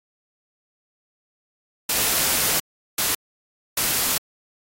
white noise bursts at uneven times, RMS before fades -21 dBFS, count 3, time 1.89-2.6 / 2.98-3.15 / 3.77-4.18 s, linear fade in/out 5 ms, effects AAC 48 kbps

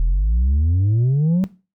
sine exponential sweep, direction up, 39.03 to 191.7 Hz, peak -11 dBFS, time 0-1.44 s, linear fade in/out 0 ms, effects noise-tail reverb RT60 0.3 s tail -19 dB re dry + tanh soft clip ceiling -13 dBFS

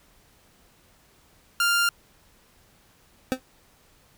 sawtooth tone, 1396.9 Hz, F6, in tune, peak -16 dBFS, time 1.6-1.89 s, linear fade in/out 2 ms
25% pulse tone with exponential decay, 258.6 Hz, C4, 20 cents flat, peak -14 dBFS, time 3.32-3.4 s, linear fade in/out 0 ms, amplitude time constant 17 ms
effects pink hiss -59 dBFS RMS until 4.17 s

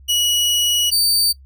sawtooth tone pair in turn, 2919 / 4604 Hz, F#7 / D8, -24 / -35 cents, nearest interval minor sixth, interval 789 cents, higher second, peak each -12 / -11 dBFS, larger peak second, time 0.08-0.91 / 0.91-1.33 s, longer first, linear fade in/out 20 ms, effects noise-tail reverb RT60 0.1 s tail -20 dB re dry + added 67 Hz sine -41 dBFS peak until 1.45 s

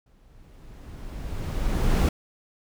brown noise with exponential growth, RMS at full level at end -17 dBFS, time 0.06-2.09 s, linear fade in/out 5 ms, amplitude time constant 440 ms, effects none

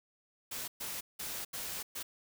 white noise bursts at uneven times, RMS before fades -40 dBFS, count 5, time 0.51-0.68 / 0.8-1.01 / 1.19-1.45 / 1.53-1.83 / 1.95-2.03 s, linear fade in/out 10 ms, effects none

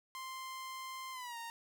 sawtooth tone with pitch glide, 1046.5 to 927 Hz, C6 to A#5, 0 to -10 cents, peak -39 dBFS, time 0.15-1.5 s, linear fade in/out 0 ms, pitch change -210 cents, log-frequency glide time 1.12-1.37 s, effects none

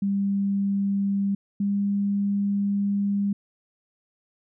sine tone pair in turn, 198.5 / 200.9 Hz, G3 / G3, +22 / +43 cents, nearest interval unison, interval 21 cents, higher second, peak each -21 / -21 dBFS, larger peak neither, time 0.02-1.35 / 1.6-3.33 s, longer second, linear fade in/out 5 ms, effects none

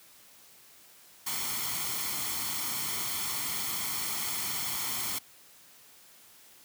white noise with comb filter, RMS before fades -33 dBFS, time 1.26-5.19 s, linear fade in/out 10 ms, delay 0.92 ms, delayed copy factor +0.6, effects white hiss -56 dBFS RMS until 6.64 s + high-pass 80 Hz 12 dB/octave

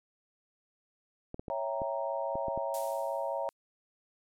clicks, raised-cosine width 2 ms, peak -26 dBFS, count 7, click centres 1.344 / 1.395 / 1.482 / 1.818 / 2.355 / 2.483 / 2.576 s
sine chord, C# diminished seventh, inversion none, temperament equal, 554.4 / 659.3 / 784 / 932.3 Hz, C#5 / E5 / G5 / Bb5, 0 / 0 / 0 / 0 cents, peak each -35 / -36 / -41 / -37 dBFS, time 1.5-3.49 s, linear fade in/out 0 ms
violet noise with exponential decay, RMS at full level -36 dBFS, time 2.74-3.53 s, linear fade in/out 1 ms, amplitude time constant 170 ms
effects low-pass 11000 Hz 12 dB/octave

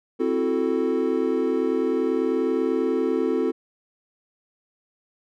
triangle chord, F# half-diminished seventh, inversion second, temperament equal, 261.6 / 329.6 / 370 / 440 Hz, C4 / E4 / F#4 / A4, 0 / 0 / 0 / 0 cents, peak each -24 / -25 / -24 / -23 dBFS, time 0.19-3.52 s, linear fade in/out 20 ms, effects none

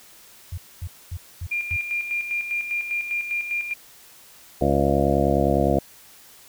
sine tone bursts, 87 Hz, F2, 6 cents flat, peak -27 dBFS, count 5, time 0.52-1.765 s, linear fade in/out 5 ms, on 57 ms, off 240 ms
sine tone with tremolo, 2400 Hz, D7, 37 cents sharp, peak -22 dBFS, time 1.51-3.74 s, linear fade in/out 10 ms, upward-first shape square, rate 5 Hz, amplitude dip 55%
harmonic tone, 69.8 Hz, C#2, 13 cents sharp, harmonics 1 / 2 / 3 / 4 / 5 / 7 / 8 / 9 / 10, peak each -26 / -26 / -26 / -26 / -26 / -26 / -26 / -26 / -26 dBFS, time 4.61-5.79 s, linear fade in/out 5 ms
effects white hiss -49 dBFS RMS until 6.48 s

